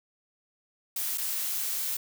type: noise with dropouts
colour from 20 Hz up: blue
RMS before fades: -31 dBFS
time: 0.96-1.97 s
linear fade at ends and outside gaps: 5 ms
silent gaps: 1.176-1.18 s
effects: none